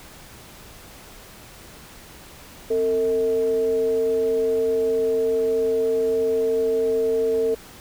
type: tone with frequency modulation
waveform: sine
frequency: 450.8 Hz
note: A4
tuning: 42 cents sharp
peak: -18 dBFS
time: 2.7-7.55 s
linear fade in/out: 10 ms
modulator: 189 Hz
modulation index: 0.36
effects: pink hiss -44 dBFS RMS until 7.8 s